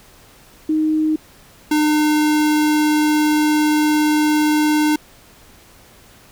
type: tone pair in turn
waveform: sine / square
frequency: 311.1 / 302.9 Hz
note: D#4 / D#4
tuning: 0 / -46 cents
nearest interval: unison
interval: 46 cents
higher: first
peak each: -14 dBFS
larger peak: neither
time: 0.69-1.16 / 1.71-4.96 s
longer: second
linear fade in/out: 5 ms
effects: pink hiss -47 dBFS RMS until 6.31 s